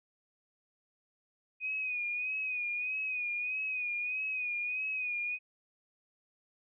sine tone with vibrato, 2489 Hz, D#7, in tune, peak -32 dBFS, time 1.6-5.39 s, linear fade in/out 50 ms, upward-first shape sine, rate 1.6 Hz, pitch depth 52 cents each way, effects none

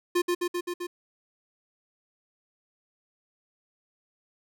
square tone with echo, 352.1 Hz, F4, 14 cents sharp, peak -22 dBFS, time 0.15-0.22 s, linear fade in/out 10 ms, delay 130 ms, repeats 5, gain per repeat -2 dB, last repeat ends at 0.87 s, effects none

